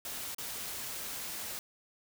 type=noise with dropouts; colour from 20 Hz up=white; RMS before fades=-40 dBFS; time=0.05-1.59 s; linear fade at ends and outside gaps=1 ms; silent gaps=0.347-0.383 s; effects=none